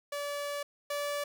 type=tone pair in turn; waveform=sawtooth; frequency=576 / 578.5 Hz; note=D5 / D5; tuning=-34 / -26 cents; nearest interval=unison; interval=8 cents; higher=second; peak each=-30 / -28 dBFS; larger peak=second; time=0.12-0.63 / 0.9-1.24 s; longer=first; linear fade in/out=5 ms; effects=none